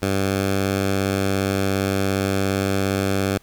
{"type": "tone", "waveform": "10% pulse", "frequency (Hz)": 97.3, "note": "G2", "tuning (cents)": -12, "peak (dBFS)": -11, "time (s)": [0.02, 3.38], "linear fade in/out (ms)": 5, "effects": ["pink hiss -55 dBFS RMS until 3.42 s"]}